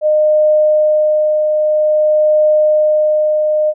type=tone with tremolo; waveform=sine; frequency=611 Hz; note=D#5; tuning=32 cents flat; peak=-7 dBFS; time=0.01-3.74 s; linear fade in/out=50 ms; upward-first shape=triangle; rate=0.51 Hz; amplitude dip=35%; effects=none